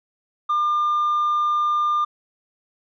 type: tone with tanh clipping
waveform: triangle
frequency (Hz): 1200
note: D6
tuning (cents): +37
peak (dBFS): -18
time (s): 0.49-2.05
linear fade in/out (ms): 10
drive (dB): 6
effects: none